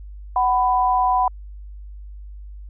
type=tone pair together; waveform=sine; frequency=747.3 / 996 Hz; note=F#5 / B5; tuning=+17 / +14 cents; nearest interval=perfect fourth; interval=497 cents; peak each=-18 dBFS; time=0.36-1.28 s; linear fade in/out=2 ms; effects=added 50 Hz sine -34 dBFS peak until 2.69 s